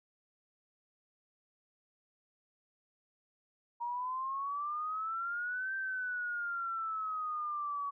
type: exponential two-way sweep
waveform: sine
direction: up then down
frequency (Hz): 942 to 1568 to 1126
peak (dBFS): -34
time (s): 3.8-7.91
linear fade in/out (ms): 20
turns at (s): 5.75
effects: none